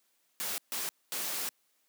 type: noise bursts at uneven times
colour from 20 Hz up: white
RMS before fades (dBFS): -35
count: 3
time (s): 0.4-0.58 / 0.72-0.89 / 1.12-1.49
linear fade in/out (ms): 0
effects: white hiss -73 dBFS RMS until 1.88 s + high-pass 200 Hz 12 dB/octave